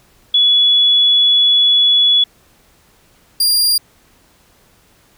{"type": "tone pair in turn", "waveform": ["sine", "sawtooth"], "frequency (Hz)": [3400, 4793], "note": ["G#7", "D8"], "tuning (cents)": [40, 34], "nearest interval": "tritone", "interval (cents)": 594, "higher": "second", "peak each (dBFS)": -8, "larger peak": "neither", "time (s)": [[0.34, 2.24], [3.4, 3.78]], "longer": "first", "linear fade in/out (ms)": 5, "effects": ["pink hiss -52 dBFS RMS until 5.17 s"]}